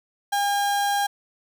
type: tone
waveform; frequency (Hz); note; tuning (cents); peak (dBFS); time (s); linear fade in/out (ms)
35% pulse; 808; G#5; -48; -19; 0.32-1.07; 10
effects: none